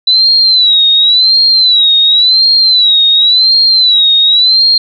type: tone with vibrato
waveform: sine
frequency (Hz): 3966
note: B7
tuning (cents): +7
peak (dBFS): -4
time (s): 0.07-4.78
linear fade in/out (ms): 5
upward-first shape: sine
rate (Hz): 0.92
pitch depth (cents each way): 110
effects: none